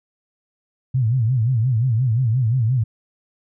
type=tone with vibrato; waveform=sine; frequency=120 Hz; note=B2; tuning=49 cents flat; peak=-15 dBFS; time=0.94-2.84 s; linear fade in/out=10 ms; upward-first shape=sine; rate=5.7 Hz; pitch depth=180 cents each way; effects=none